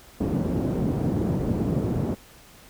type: band-pass noise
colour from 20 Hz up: pink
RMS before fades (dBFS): -25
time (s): 0.2-2.15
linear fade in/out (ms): 10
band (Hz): 110 to 330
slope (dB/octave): 12
effects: pink hiss -50 dBFS RMS until 2.69 s